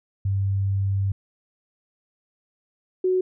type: tone pair in turn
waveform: sine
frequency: 98 / 370 Hz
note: G2 / F#4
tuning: 0 / 0 cents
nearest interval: octave + major seventh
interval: 2300 cents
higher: second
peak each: -20 / -18 dBFS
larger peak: second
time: 0.25-1.12 / 3.04-3.21 s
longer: first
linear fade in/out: 5 ms
effects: none